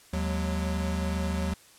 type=tone cluster; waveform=square; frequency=78 / 183.8 / 206 Hz; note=D#2 / F#3 / G#3; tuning=+5 / -11 / -14 cents; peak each=-30 / -32 / -38 dBFS; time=0.13-1.54 s; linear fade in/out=5 ms; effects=white hiss -55 dBFS RMS until 1.78 s + low-pass 11000 Hz 12 dB/octave